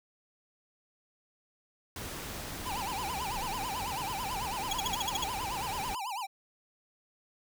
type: noise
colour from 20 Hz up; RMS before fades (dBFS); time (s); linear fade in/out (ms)
pink; -40; 1.96-5.95; 2
type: tone with vibrato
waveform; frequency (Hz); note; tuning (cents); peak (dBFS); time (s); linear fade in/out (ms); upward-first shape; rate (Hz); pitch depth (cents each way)
square; 888; A5; +16; -35; 2.65-6.27; 20; sine; 9.1; 250
type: tone bursts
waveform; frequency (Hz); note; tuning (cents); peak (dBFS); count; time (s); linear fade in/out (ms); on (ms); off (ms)
30% pulse; 3322; G#7; 0; -26; 8; 4.71-5.242; 5; 21; 52
effects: none